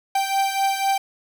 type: beating tone pair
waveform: 45% pulse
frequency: 781 / 785 Hz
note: G5 / G5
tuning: -7 / +2 cents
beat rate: 4 Hz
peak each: -21 / -25 dBFS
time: 0.15-0.98 s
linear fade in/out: 5 ms
effects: none